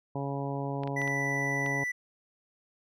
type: harmonic tone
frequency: 139.3 Hz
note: C#3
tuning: 9 cents sharp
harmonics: 1 / 2 / 3 / 4 / 5 / 6 / 7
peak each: -34 / -37 / -39 / -40 / -41 / -42 / -42 dBFS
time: 0.15-1.84 s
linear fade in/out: 5 ms
type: clicks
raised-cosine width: 0.3 ms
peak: -26 dBFS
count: 5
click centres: 0.835 / 0.875 / 1.017 / 1.077 / 1.662 s
type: tone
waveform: triangle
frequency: 1975.5 Hz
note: B6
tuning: in tune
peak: -28 dBFS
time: 0.96-1.92 s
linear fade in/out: 10 ms
effects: none